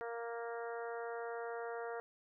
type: harmonic tone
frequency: 233.1 Hz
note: A#3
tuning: in tune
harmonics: 2 / 3 / 4 / 5 / 6 / 7 / 8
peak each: -42 / -46 / -51 / -53 / -50 / -55 / -55 dBFS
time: 0.01-2 s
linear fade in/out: 0 ms
effects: none